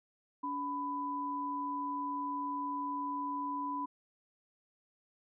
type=tone pair together; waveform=sine; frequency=285.7 / 996.6 Hz; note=D4 / B5; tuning=-48 / +15 cents; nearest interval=octave + minor seventh; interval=2163 cents; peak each=-40 / -35 dBFS; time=0.43-3.86 s; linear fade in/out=10 ms; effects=none